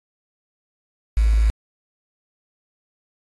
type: tone with quantisation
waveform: sine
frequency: 54.3 Hz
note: A1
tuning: 22 cents flat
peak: -13 dBFS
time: 1.17-1.5 s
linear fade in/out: 0 ms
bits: 6
effects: AAC 32 kbps